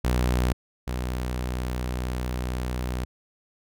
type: tone pair in turn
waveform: sawtooth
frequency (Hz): 61.74 / 62.13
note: B1 / B1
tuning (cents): 0 / +11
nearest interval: unison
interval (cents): 11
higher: second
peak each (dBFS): -17 / -23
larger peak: first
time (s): 0.04-0.53 / 0.87-3.05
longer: second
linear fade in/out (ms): 10
effects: none